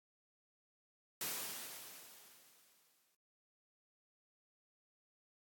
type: noise with exponential decay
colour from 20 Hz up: white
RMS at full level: -39 dBFS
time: 1.21-3.15 s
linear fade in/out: 2 ms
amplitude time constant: 420 ms
effects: high-pass 150 Hz 12 dB/octave + AAC 64 kbps